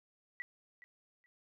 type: tone with echo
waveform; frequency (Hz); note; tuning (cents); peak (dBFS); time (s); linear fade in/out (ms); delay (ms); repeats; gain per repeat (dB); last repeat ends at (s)
sine; 1957; B6; -16; -38; 0.4-0.42; 0; 420; 2; -15; 1.26
effects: none